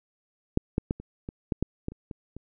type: clicks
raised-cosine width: 3 ms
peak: -8 / -11 / -13 / -27 / -22 / -13 / -12 / -17 / -30 / -24 / -27 dBFS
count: 11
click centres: 0.574 / 0.781 / 0.909 / 1 / 1.289 / 1.522 / 1.626 / 1.884 / 1.92 / 2.112 / 2.366 s
effects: none